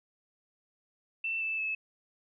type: tone with pitch steps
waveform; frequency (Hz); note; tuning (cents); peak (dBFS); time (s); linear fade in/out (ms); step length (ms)
sine; 2674 / 2637 / 2601; E7 / E7 / E7; +24 / 0 / -24; -30; 1.24-1.75; 5; 170
effects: none